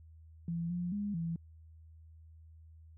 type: tone with pitch steps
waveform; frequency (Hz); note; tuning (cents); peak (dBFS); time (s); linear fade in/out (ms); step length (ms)
sine; 168.4 / 175.9 / 204.7 / 166.4; E3 / F3 / G#3 / E3; +37 / +13 / -25 / +17; -33; 0.48-1.36; 2; 220
effects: added 80 Hz sine -53 dBFS peak until 2.97 s